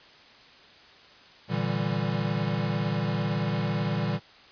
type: chord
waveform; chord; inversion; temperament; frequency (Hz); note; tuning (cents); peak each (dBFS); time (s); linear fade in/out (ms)
square; E half-diminished seventh; second; equal with one note detuned; 115.87 / 146.83 / 164.81 / 196; Bb2 / D3 / E3 / G3; -10 / 0 / 0 / 0; -32; 1.48-4.2; 50
effects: white hiss -52 dBFS RMS until 4.51 s + resampled to 11025 Hz